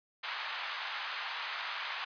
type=band-pass noise; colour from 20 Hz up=pink; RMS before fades=-39 dBFS; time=0.23-2.05 s; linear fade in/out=10 ms; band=930 to 4000 Hz; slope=24 dB/octave; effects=resampled to 11025 Hz